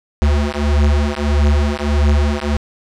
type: beating tone pair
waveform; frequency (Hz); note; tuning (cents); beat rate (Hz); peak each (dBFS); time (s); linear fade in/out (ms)
square; 72 / 73.6; D2 / D2; -34 / +4; 1.6; -16; 0.22-2.57; 0
effects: low-pass 6000 Hz 12 dB/octave